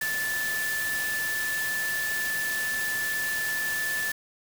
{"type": "tone in noise", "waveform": "sine", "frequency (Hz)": 1748, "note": "A6", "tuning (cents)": -12, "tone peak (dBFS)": -27, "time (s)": [0.01, 4.12], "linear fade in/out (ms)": 5, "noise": "white", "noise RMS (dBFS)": -34, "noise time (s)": [0.01, 4.12], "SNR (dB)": 4, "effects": []}